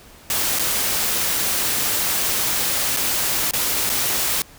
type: noise with dropouts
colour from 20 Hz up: white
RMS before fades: -21 dBFS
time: 0.3-4.42 s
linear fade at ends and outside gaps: 1 ms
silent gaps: 0.588-0.594 / 2.965-2.97 / 3.51-3.535 / 3.894-3.899 s
effects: pink hiss -46 dBFS RMS until 4.58 s